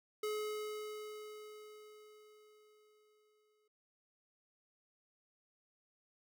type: tone with exponential decay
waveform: square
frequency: 425.2 Hz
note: G#4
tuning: 41 cents sharp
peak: -36 dBFS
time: 0.23-3.68 s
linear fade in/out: 5 ms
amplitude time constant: 750 ms
effects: none